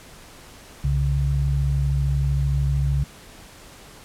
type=tone pair together; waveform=sine; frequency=65.41 / 138.59 Hz; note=C2 / C#3; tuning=0 / 0 cents; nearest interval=octave + minor second; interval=1300 cents; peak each=-21 dBFS; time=0.84-3.04 s; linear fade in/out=5 ms; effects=pink hiss -45 dBFS RMS until 4.04 s + low-pass 12000 Hz 12 dB/octave